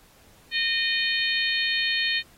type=harmonic tone; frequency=614 Hz; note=D#5; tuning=23 cents flat; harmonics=3 / 4 / 5 / 6 / 7; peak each=-27 / -28 / -29 / -30 / -30 dBFS; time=0.51-2.23 s; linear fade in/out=50 ms; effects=pink hiss -56 dBFS RMS until 2.37 s + AAC 48 kbps